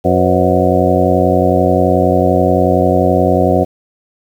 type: harmonic tone with a mistuned harmonic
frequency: 91.3 Hz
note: F#2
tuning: 23 cents flat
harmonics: 1 / 2 / 3 / 4 / 5 / 6 / 7 / 8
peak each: -17 / -17 / -17 / -17 / -17 / -17 / -17 / -17 dBFS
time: 0.04-3.65 s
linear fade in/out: 20 ms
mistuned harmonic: 5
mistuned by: +120 cents
effects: 7-bit